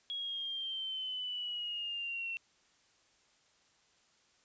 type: exponential sweep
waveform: sine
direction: down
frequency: 3322 to 2703 Hz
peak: -36 dBFS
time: 0.1-2.37 s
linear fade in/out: 0 ms
effects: white hiss -69 dBFS RMS until 4.44 s + resampled to 16000 Hz